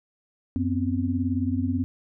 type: tone cluster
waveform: sine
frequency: 92.5 / 247.5 / 265.9 Hz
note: F#2 / B3 / C4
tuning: 0 / +4 / +28 cents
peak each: -27 dBFS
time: 0.56-1.84 s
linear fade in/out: 0 ms
effects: none